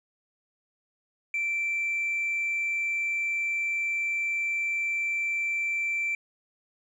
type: tone with tanh clipping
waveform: triangle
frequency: 2341 Hz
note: D7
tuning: 6 cents flat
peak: -26 dBFS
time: 1.34-6.15 s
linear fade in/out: 2 ms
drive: 5 dB
effects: none